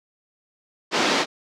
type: band-pass noise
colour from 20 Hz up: pink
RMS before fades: -21 dBFS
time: 0.91-1.26 s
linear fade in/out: 50 ms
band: 250 to 5700 Hz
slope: 24 dB/octave
effects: none